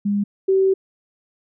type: tone pair in turn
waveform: sine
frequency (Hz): 203.2 / 383.6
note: G#3 / G4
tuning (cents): -38 / -37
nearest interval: major seventh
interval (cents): 1101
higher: second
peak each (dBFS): -17 / -13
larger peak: second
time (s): 0.05-0.24 / 0.48-0.74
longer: second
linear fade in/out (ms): 10
effects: none